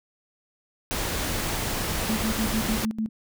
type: noise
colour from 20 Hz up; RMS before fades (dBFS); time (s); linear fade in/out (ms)
pink; -28; 0.91-2.85; 0
type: tone with tremolo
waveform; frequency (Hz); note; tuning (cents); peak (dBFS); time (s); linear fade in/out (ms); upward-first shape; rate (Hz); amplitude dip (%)
sine; 219.5; A3; -4; -23; 2.09-3.09; 5; square; 6.7; 80
effects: none